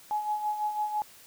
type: tone with tremolo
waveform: sine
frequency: 844 Hz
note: G#5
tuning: 28 cents sharp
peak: -25 dBFS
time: 0.11-1.02 s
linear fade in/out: 0 ms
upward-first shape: sine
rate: 6 Hz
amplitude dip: 60%
effects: white hiss -53 dBFS RMS until 1.26 s